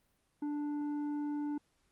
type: tone with tanh clipping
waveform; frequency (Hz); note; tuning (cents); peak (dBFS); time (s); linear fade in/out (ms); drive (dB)
triangle; 293.7; D4; 0; -35; 0.42-1.58; 5; 11
effects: pink hiss -75 dBFS RMS until 1.91 s + Opus 32 kbps